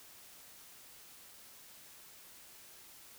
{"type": "silence", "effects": ["white hiss -56 dBFS RMS until 3.18 s"]}